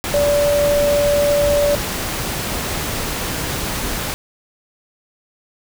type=tone in noise; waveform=sine; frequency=579 Hz; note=D5; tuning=25 cents flat; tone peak=-13 dBFS; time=0.14-1.75 s; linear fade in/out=0 ms; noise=pink; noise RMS=-23 dBFS; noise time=0.04-4.14 s; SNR=+7 dB; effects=none